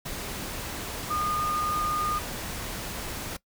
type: tone in noise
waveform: sine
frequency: 1221 Hz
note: D#6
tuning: 33 cents flat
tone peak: -26 dBFS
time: 1.1-2.19 s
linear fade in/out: 10 ms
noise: pink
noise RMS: -35 dBFS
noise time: 0.05-3.37 s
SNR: +6 dB
effects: noise-tail reverb RT60 0.1 s tail -20 dB re dry